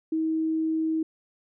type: tone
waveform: sine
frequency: 319.1 Hz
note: D#4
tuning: 44 cents sharp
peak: -23 dBFS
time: 0.12-1.03 s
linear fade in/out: 5 ms
effects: none